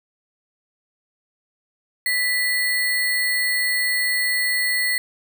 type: tone with sample-and-hold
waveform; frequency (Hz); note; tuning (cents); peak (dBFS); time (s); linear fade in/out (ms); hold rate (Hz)
sine; 1975.5; B6; 0; -18; 2.06-4.98; 2; 6300
effects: none